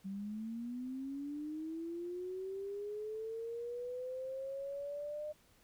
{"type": "linear sweep", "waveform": "sine", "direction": "up", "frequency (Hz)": [189.8, 608], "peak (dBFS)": -39, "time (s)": [0.04, 5.33], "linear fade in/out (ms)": 20, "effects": ["pink hiss -68 dBFS RMS until 5.63 s"]}